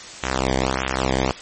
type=tone with flanger; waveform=sawtooth; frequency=65.41 Hz; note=C2; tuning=in tune; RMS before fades=-22 dBFS; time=0.23-1.32 s; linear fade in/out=5 ms; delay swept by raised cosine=0.21 to 0.76 ms; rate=1.6 Hz; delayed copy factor=-0.85; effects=white hiss -37 dBFS RMS until 1.41 s + MP3 32 kbps